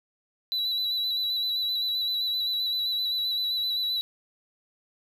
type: tone with vibrato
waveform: triangle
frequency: 3951 Hz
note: B7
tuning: in tune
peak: -24 dBFS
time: 0.52-4.01 s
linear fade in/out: 0 ms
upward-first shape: square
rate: 7.7 Hz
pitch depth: 21 cents each way
effects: none